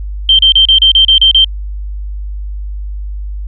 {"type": "tone bursts", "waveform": "sine", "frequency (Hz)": 3136, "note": "G7", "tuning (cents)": 0, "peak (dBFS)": -3, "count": 9, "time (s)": [0.29, 1.445], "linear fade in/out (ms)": 2, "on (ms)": 99, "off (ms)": 33, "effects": ["added 50 Hz sine -18 dBFS peak until 3.47 s"]}